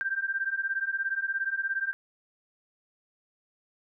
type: beating tone pair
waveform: sine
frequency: 1568 / 1585 Hz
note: G6 / G6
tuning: 0 / +19 cents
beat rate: 17 Hz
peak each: -31 / -30 dBFS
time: 0.01-1.93 s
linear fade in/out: 0 ms
effects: none